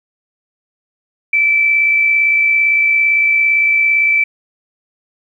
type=tone with amplitude modulation; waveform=sine; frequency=2322 Hz; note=D7; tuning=20 cents flat; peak=-8 dBFS; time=1.33-4.24 s; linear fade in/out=5 ms; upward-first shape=sine; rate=57.7 Hz; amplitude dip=30%; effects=8-bit